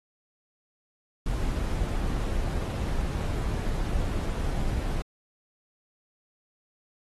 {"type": "noise", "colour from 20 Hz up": "brown", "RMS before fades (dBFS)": -28, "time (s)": [1.26, 5.02], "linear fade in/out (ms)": 2, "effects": ["AAC 32 kbps"]}